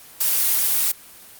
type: noise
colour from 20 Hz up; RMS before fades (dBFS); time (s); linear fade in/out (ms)
blue; -19; 0.2-0.92; 10
effects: white hiss -44 dBFS RMS until 1.39 s + Opus 24 kbps